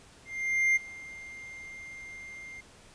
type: tone with ADSR envelope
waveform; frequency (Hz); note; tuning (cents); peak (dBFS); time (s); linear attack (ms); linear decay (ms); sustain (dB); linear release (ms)
triangle; 2100; C7; +6; -19; 0.25-2.61; 510; 18; -21; 10
effects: pink hiss -55 dBFS RMS until 2.94 s + resampled to 22050 Hz